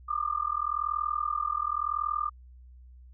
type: tone with amplitude modulation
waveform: sine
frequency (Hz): 1200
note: D6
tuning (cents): +37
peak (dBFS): -23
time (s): 0.08-2.3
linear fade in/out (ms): 20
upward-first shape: sine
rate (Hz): 40.9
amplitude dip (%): 95
effects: added 62 Hz sine -48 dBFS peak until 3.13 s